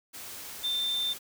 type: tone in noise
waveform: sine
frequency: 3577 Hz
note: A7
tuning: 28 cents sharp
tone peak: -27 dBFS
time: 0.63-1.14 s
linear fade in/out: 20 ms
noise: white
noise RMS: -42 dBFS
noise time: 0.13-1.19 s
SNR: +12 dB
effects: none